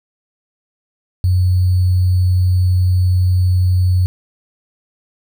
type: tone with sample-and-hold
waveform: sine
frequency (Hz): 91.2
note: F#2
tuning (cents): -24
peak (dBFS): -10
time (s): 1.24-4.06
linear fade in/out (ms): 0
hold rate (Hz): 4410
effects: none